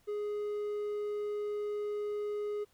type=tone; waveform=triangle; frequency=416.1 Hz; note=G#4; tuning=3 cents sharp; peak=-31 dBFS; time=0.07-2.65 s; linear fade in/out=20 ms; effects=pink hiss -69 dBFS RMS until 2.73 s